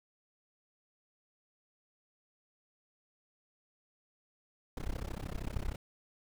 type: noise with amplitude modulation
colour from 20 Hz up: brown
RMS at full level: -34 dBFS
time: 4.77-5.76 s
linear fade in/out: 2 ms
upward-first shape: sine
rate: 32.9 Hz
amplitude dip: 100%
effects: none